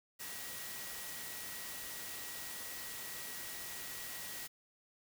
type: tone in noise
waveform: sine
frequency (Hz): 1914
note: A#6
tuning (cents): +45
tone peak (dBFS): -53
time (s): 0.19-4.48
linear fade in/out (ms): 20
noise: white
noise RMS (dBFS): -45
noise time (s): 0.19-4.48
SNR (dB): -11
effects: none